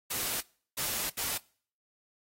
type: noise bursts at uneven times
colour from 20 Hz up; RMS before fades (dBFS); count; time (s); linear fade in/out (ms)
white; -33; 3; 0.1-0.41 / 0.77-1.1 / 1.17-1.38; 10
effects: noise-tail reverb RT60 0.5 s tail -24 dB re dry + AAC 48 kbps